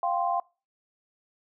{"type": "chord", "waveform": "sine", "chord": "F suspended second", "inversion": "none", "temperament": "equal", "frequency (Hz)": [698.5, 784, 1046.5], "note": ["F5", "G5", "C6"], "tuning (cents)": [0, 0, 0], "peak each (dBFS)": [-27, -29, -30], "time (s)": [0.03, 0.4], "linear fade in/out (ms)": 2, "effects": ["noise-tail reverb RT60 0.3 s tail -23 dB re dry"]}